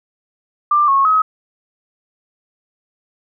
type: tone with pitch steps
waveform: sine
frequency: 1186 / 1095 / 1273 Hz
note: D6 / C#6 / D#6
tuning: +17 / -22 / +39 cents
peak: -10 dBFS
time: 0.71-1.22 s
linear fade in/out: 5 ms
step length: 170 ms
effects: none